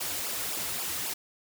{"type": "noise with flanger", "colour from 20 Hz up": "white", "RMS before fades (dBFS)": -33, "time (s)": [0, 1.14], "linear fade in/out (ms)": 10, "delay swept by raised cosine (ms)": [0.48, 5.28], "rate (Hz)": 3.7, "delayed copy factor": -1, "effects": []}